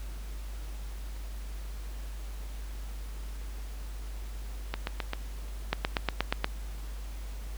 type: two click trains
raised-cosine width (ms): 0.3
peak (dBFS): -15 / -10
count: 4 / 7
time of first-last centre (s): 4.74-5.134 / 5.73-6.444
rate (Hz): 7.62 / 8.4
effects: added 50 Hz sine -36 dBFS peak until 7.57 s + pink hiss -51 dBFS RMS until 7.57 s